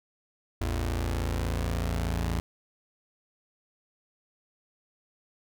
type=tone pair together; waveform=sawtooth; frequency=56.53 / 84.7 Hz; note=A1 / E2; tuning=+48 / +48 cents; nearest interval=perfect fifth; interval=700 cents; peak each=-25 / -27 dBFS; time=0.61-2.4 s; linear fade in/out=0 ms; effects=none